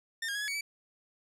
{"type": "tone with pitch steps", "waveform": "sawtooth", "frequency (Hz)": [1813, 1625, 1671, 1699, 2246, 2302], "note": ["A#6", "G#6", "G#6", "G#6", "C#7", "D7"], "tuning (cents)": [-49, -38, 10, 39, 22, -35], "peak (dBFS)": -29, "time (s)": [0.22, 0.61], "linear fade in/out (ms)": 5, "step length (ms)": 65, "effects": ["low-pass 11000 Hz 12 dB/octave"]}